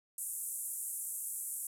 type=band-pass noise; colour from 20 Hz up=pink; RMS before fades=-40 dBFS; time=0.18-1.67 s; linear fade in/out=2 ms; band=8000 to 13000 Hz; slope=48 dB/octave; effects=none